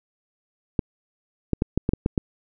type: clicks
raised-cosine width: 3 ms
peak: -7 dBFS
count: 8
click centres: 0.792 / 1.533 / 1.621 / 1.776 / 1.891 / 1.935 / 2.061 / 2.178 s
effects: none